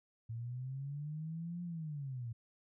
sine linear two-way sweep, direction up then down, 112.2 to 176.5 to 112.2 Hz, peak -39 dBFS, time 0.29-2.33 s, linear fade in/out 10 ms, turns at 1.63 s, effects none

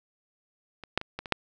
clicks, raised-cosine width 0.3 ms, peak -25 / -8 / -20 / -18 / -22 / -6 dBFS, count 6, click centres 0.837 / 0.976 / 1.014 / 1.19 / 1.258 / 1.323 s, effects none

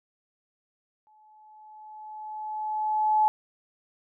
sine tone with exponential growth, 858 Hz, A5, 44 cents flat, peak -17 dBFS, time 1.07-3.28 s, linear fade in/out 0 ms, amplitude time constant 480 ms, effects none

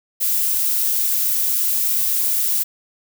violet noise, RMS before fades -19 dBFS, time 0.2-2.64 s, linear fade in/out 20 ms, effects none

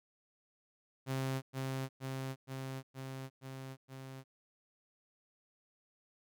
sawtooth tone with echo, 132.9 Hz, C3, 27 cents sharp, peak -30 dBFS, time 1.06-1.42 s, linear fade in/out 50 ms, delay 470 ms, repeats 6, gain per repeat -2 dB, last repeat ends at 4.24 s, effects none

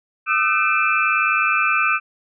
sine tone cluster, 1220 / 1319 / 1521 / 2391 / 2622 Hz, D#6 / E6 / F#6 / D7 / E7, -34 / +1 / +47 / +30 / -10 cents, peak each -22 dBFS, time 0.26-2 s, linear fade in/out 50 ms, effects none

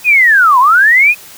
sine linear two-way sweep, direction down then up, 2547 to 960 to 2547 Hz, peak -4 dBFS, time 0.04-1.15 s, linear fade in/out 50 ms, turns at 0.59 s, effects white hiss -35 dBFS RMS until 1.37 s

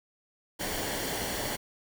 pink noise with comb filter, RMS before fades -33 dBFS, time 0.59-1.57 s, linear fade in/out 20 ms, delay 0.79 ms, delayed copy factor -0.5, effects none

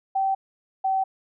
sine tone pair in turn, 774 / 767.3 Hz, G5 / G5, -22 / -37 cents, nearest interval unison, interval 15 cents, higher first, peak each -20 dBFS, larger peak neither, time 0.15-0.35 / 0.84-1.04 s, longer neither, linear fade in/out 10 ms, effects none

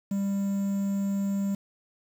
triangle tone with quantisation, 198.1 Hz, G3, 18 cents sharp, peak -23 dBFS, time 0.11-1.55 s, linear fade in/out 5 ms, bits 8, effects none

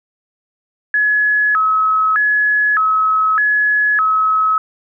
sine tone with vibrato, 1475 Hz, F#6, 6 cents flat, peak -11 dBFS, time 0.94-4.58 s, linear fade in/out 2 ms, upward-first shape square, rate 0.82 Hz, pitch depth 240 cents each way, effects none

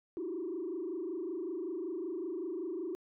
sine tone with frequency modulation, 350 Hz, F4, 4 cents sharp, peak -34 dBFS, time 0.17-2.95 s, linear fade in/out 0 ms, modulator 25.3 Hz, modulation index 1.5, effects tanh soft clip ceiling -31 dBFS

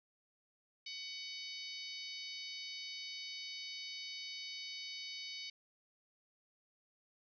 harmonic tone with a mistuned harmonic, 750 Hz, F#5, 23 cents sharp, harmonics 3 / 4 / 5 / 6 / 7 / 8, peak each -49 / -51 / -50 / -49 / -53 / -57 dBFS, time 0.86-5.5 s, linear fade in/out 5 ms, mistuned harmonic 7, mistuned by -48 cents, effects none

